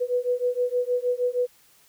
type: beating tone pair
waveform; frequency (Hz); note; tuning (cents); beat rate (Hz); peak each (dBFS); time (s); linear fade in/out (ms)
sine; 490.3 / 496.7; B4 / B4; -13 / +10; 6.4; -25; 0-1.47; 20
effects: white hiss -58 dBFS RMS until 1.88 s